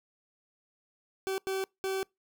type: tone bursts at uneven times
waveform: 40% pulse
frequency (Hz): 383.8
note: G4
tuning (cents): -37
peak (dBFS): -29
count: 3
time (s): 1.27-1.38 / 1.47-1.64 / 1.84-2.03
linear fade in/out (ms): 0
effects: noise-tail reverb RT60 0.2 s tail -26 dB re dry